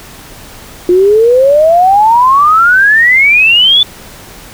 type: exponential sweep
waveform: sine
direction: up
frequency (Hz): 349.2 to 3520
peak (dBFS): -3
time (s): 0.89-3.83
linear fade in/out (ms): 2
effects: pink hiss -32 dBFS RMS until 4.53 s